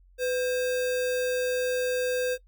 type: tone with sample-and-hold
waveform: sine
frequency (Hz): 501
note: B4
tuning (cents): +25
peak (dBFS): -24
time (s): 0.18-2.38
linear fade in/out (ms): 50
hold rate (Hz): 2100
effects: noise-tail reverb RT60 0.1 s tail -19 dB re dry + added 45 Hz sine -54 dBFS peak until 2.47 s